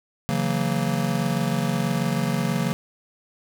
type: chord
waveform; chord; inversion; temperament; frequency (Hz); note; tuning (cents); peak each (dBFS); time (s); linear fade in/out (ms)
square; F# dominant seventh; second; just; 138.75 / 166.5 / 185 / 231.2; C#3 / E3 / F#3 / A#3; +2 / +18 / 0 / -14; -28; 0.29-2.73; 0
effects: none